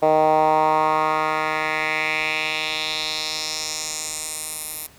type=tone with band-pass filter sweep; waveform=10% pulse; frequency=155.56 Hz; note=D#3; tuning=in tune; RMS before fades=-22 dBFS; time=0.02-4.87 s; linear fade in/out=10 ms; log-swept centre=640 to 12000 Hz; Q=2.5; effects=pink hiss -50 dBFS RMS until 4.98 s